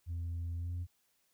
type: tone with pitch glide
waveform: sine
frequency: 84.9 to 87.74 Hz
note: F2 to F2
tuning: -48 to +9 cents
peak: -33 dBFS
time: 0.06-0.87 s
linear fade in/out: 50 ms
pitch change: +57 cents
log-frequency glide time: 0.57-0.73 s
effects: tanh soft clip ceiling -34 dBFS + white hiss -75 dBFS RMS until 1.33 s